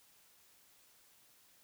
silence, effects white hiss -66 dBFS RMS until 1.63 s

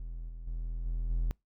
triangle tone with level steps, 41.45 Hz, E1, 10 cents sharp, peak -35 / -38 / -31 / -28 / -25 dBFS, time 0-1.31 s, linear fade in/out 0 ms, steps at 0.29 / 0.47 / 0.85 / 1.1 s, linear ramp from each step 5 ms, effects noise-tail reverb RT60 0.2 s tail -26 dB re dry

